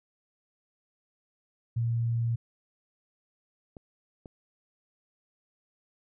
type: tone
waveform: sine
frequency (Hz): 116.54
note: A#2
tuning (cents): 0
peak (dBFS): -25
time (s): 1.76-2.36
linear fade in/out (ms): 10
type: clicks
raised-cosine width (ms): 2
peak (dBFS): -31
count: 2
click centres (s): 3.768 / 4.258
effects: none